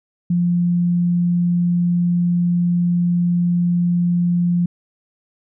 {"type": "tone", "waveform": "sine", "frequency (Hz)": 174.61, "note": "F3", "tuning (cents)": 0, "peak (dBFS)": -14, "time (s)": [0.3, 4.66], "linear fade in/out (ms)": 5, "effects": []}